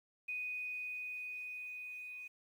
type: tone with level ramp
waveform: sine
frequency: 2489 Hz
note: D#7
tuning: in tune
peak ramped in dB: -37 to -45 dBFS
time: 0.28-2.28 s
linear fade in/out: 10 ms
effects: 11-bit